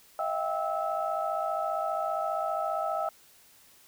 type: tone cluster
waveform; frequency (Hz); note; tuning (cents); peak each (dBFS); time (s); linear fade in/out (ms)
sine; 637 / 692 / 784 / 1304; D#5 / F5 / G5 / E6; +41 / -16 / 0 / -19; -32 / -34 / -33 / -33; 0.19-3.09; 2
effects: tanh soft clip ceiling -17 dBFS + white hiss -58 dBFS RMS until 3.87 s